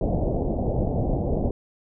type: low-pass noise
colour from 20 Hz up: pink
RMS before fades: -24 dBFS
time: 0.01-1.51 s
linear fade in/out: 2 ms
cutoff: 730 Hz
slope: 48 dB/octave
effects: none